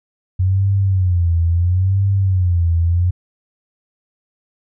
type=tone with vibrato; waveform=sine; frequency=90.9 Hz; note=F#2; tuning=30 cents flat; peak=-12 dBFS; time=0.39-3.11 s; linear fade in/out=10 ms; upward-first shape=sine; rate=0.74 Hz; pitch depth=140 cents each way; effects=none